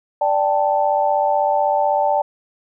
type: chord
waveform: sine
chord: D suspended fourth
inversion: none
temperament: equal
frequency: 587.3 / 784 / 880 Hz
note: D5 / G5 / A5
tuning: 0 / 0 / 0 cents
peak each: -19 dBFS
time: 0.21-2.22 s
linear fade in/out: 5 ms
effects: none